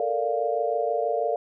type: chord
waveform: sine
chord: Bb major seventh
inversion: third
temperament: equal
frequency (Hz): 440 / 466.2 / 587.3 / 698.5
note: A4 / Bb4 / D5 / F5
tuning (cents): 0 / 0 / 0 / 0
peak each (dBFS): -30 / -28 / -28 / -27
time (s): 0-1.36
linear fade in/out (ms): 2
effects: none